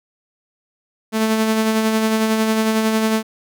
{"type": "tone with tremolo", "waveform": "sawtooth", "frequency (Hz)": 220, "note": "A3", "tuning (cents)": 0, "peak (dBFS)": -10, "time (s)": [1.12, 3.23], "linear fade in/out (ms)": 50, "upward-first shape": "sine", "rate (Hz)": 11, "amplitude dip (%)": 35, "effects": []}